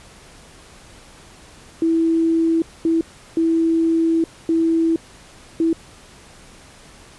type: tone bursts at uneven times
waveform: sine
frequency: 328.1 Hz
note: E4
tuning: 8 cents flat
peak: -14 dBFS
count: 5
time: 1.82-2.62 / 2.85-3.01 / 3.37-4.24 / 4.49-4.96 / 5.6-5.73 s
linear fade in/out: 2 ms
effects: pink hiss -45 dBFS RMS until 7.18 s + resampled to 24000 Hz